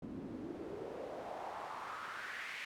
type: noise with band-pass filter sweep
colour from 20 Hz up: pink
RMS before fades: -45 dBFS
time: 0.02-2.65 s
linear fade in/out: 5 ms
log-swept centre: 210 to 2300 Hz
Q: 2.9
effects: none